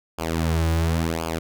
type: tone with flanger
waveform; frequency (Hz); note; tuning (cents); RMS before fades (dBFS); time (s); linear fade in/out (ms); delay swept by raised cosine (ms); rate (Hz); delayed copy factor
sawtooth; 81.9; E2; -11; -23; 0.18-1.39; 10; 0.51 to 4.51; 0.94; -0.85
effects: none